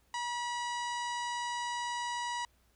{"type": "harmonic tone with a mistuned harmonic", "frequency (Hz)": 971, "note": "B5", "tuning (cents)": -30, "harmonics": [1, 2, 3, 4, 5, 6, 7, 8, 9], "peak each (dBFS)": [-35, -41, -45, -47, -49, -51, -52, -53, -54], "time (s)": [0.14, 2.45], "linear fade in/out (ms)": 2, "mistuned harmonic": 1, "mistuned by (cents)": -20, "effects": ["added 60 Hz sine -69 dBFS peak until 2.75 s", "pink hiss -71 dBFS RMS until 2.75 s"]}